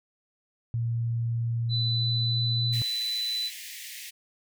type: tone with pitch glide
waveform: sine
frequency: 116.54 to 117.89 Hz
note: A#2 to A#2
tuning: 0 to +20 cents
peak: -25 dBFS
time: 0.74-2.82 s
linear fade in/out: 0 ms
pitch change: +20 cents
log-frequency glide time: 1.93-2.64 s
type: tone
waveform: sine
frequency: 3993 Hz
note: B7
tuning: 18 cents sharp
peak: -27 dBFS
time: 1.69-3.51 s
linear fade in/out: 50 ms
type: high-pass noise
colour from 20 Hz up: pink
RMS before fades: -41 dBFS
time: 2.72-4.11 s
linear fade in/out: 20 ms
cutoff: 1800 Hz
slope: 96 dB/octave
effects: none